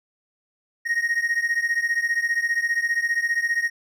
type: beating tone pair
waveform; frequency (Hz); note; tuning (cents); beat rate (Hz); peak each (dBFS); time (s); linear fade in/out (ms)
triangle; 1864.7 / 1879.7; A#6 / A#6; 0 / +14; 15; -21 / -23; 0.85-3.7; 20
effects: none